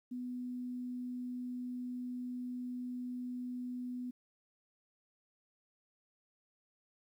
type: tone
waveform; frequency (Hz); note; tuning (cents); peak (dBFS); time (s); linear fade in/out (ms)
sine; 248.3; B3; +9; -38; 0.11-4.11; 10
effects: 12-bit